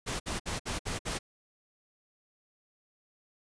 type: noise bursts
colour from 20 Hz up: pink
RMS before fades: -34 dBFS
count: 6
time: 0.06-1.19 s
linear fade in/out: 20 ms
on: 140 ms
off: 58 ms
effects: resampled to 22050 Hz